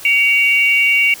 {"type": "tone pair together", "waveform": "sine", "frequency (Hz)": [2255, 2767], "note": ["C#7", "F7"], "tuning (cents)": [29, -17], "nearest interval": "major third", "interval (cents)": 354, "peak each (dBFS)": [-12, -14], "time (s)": [0.05, 1.14], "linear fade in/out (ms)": 2, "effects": ["white hiss -35 dBFS RMS until 1.2 s"]}